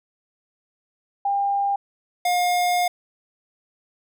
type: tone pair in turn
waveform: sine / square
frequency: 800 / 712.7 Hz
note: G5 / F5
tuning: +35 / +35 cents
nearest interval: major second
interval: 200 cents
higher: first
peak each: -19 dBFS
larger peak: neither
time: 1.25-1.76 / 2.25-2.88 s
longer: second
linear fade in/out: 5 ms
effects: none